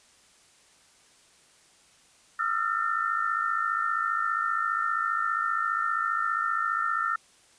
sine tone cluster, 1238 / 1335 / 1390 / 1802 Hz, D#6 / E6 / F6 / A6, -9 / +22 / -9 / +41 cents, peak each -34 / -28 / -30 / -32 dBFS, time 2.39-7.16 s, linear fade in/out 5 ms, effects white hiss -59 dBFS RMS until 7.58 s + resampled to 22050 Hz

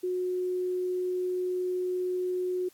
sine tone, 364.4 Hz, F#4, 26 cents flat, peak -27 dBFS, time 0.03-2.69 s, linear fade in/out 10 ms, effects white hiss -60 dBFS RMS until 2.73 s + AAC 64 kbps

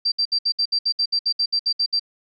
sine tone bursts, 4699 Hz, D8, in tune, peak -17 dBFS, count 15, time 0.05-1.996 s, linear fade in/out 10 ms, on 70 ms, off 64 ms, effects none

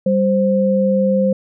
sine tone pair together, 196 / 523.3 Hz, G3 / C5, 0 / 0 cents, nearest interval octave + perfect fourth, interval 1700 cents, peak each -15 dBFS, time 0.06-1.33 s, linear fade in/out 5 ms, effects none

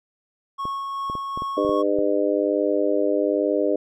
triangle tone with tremolo, 1100 Hz, C#6, 14 cents flat, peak -23 dBFS, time 0.58-1.83 s, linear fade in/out 20 ms, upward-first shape sine, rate 2.6 Hz, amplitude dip 25%
clicks, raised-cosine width 2 ms, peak -20 dBFS, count 8, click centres 0.654 / 1.099 / 1.153 / 1.375 / 1.421 / 1.649 / 1.694 / 1.988 s
harmonic tone, 101.1 Hz, G#2, 46 cents flat, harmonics 3 / 4 / 5 / 6, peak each -24 / -24 / -24 / -24 dBFS, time 1.57-3.76 s, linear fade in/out 5 ms
effects none

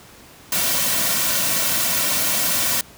white noise with comb filter, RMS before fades -20 dBFS, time 0.52-2.81 s, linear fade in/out 2 ms, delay 2.4 ms, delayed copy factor -0.55, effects pink hiss -45 dBFS RMS until 2.97 s + high-pass 60 Hz 12 dB/octave

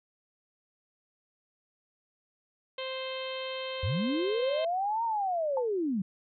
harmonic tone, 523.3 Hz, C5, in tune, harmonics 1 / 2 / 3 / 4 / 5 / 6 / 7 / 8, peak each -36 / -43 / -49 / -45 / -45 / -41 / -48 / -49 dBFS, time 2.78-4.65 s, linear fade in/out 5 ms
sine linear two-way sweep, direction up then down, 75.3 to 938 to 177 Hz, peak -27 dBFS, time 3.83-6.02 s, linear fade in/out 5 ms, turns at 5.04 s
sine tone with exponential decay, 880 Hz, A5, in tune, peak -27 dBFS, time 5.57-5.69 s, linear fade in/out 2 ms, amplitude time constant 26 ms
effects none

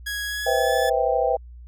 sawtooth tone with pitch glide, 1661.2 to 1724.8 Hz, G#6 to A6, 0 to -35 cents, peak -23 dBFS, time 0.06-0.9 s, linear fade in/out 10 ms, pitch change +65 cents, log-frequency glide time 0.25-0.75 s
sine chord, C major seventh, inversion third, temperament just, 490.5 / 523.3 / 654.1 / 784.9 Hz, B4 / C5 / E5 / G5, -12 / 0 / -14 / +2 cents, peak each -24 dBFS, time 0.46-1.37 s, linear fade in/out 10 ms
effects added 60 Hz sine -39 dBFS peak until 1.67 s

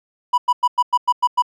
triangle tone bursts, 984 Hz, B5, 7 cents flat, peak -10 dBFS, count 8, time 0.33-1.423 s, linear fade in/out 10 ms, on 50 ms, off 99 ms, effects none

